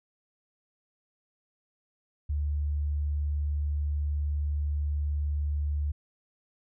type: tone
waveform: sine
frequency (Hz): 73.42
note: D2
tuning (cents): 0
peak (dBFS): -26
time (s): 2.29-5.92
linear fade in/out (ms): 10
effects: none